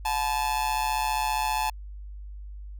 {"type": "tone with amplitude modulation", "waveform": "45% pulse", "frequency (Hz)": 866, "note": "A5", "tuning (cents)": -28, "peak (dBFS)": -21, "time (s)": [0.05, 1.7], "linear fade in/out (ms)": 5, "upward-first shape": "sine", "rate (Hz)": 135, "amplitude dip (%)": 80, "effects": ["added 50 Hz sine -37 dBFS peak until 2.79 s"]}